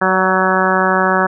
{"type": "harmonic tone with a mistuned harmonic", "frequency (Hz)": 187.2, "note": "F#3", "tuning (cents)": 20, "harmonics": [1, 2, 3, 4, 5, 6, 7, 8, 9], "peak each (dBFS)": [-20, -20, -20, -20, -20, -20, -20, -20, -20], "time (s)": [0.01, 1.27], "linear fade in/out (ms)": 10, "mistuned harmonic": 3, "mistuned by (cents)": 16, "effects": []}